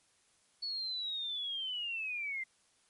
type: linear sweep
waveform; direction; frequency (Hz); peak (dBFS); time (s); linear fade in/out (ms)
sine; down; 4435 to 2061; -35; 0.62-2.44; 10
effects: white hiss -70 dBFS RMS until 2.89 s + MP3 48 kbps